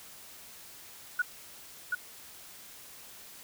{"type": "tone with echo", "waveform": "sine", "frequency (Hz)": 1466, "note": "F#6", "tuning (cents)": -16, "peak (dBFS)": -24, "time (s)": [1.19, 1.22], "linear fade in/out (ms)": 5, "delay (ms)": 730, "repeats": 1, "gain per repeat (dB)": -3, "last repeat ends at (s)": 1.95, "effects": ["white hiss -50 dBFS RMS until 3.43 s"]}